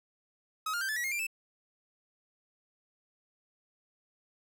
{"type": "tone with pitch steps", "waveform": "45% pulse", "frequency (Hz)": [1271, 1410.3, 1564.8, 1736.2, 1926.5, 2138, 2372, 2632], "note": ["D#6", "F6", "G6", "A6", "B6", "C7", "D7", "E7"], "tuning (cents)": [36, 17, -4, -24, -44, 37, 17, -3], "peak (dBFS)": -31, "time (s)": [0.66, 1.268], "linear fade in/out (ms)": 5, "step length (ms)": 76, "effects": []}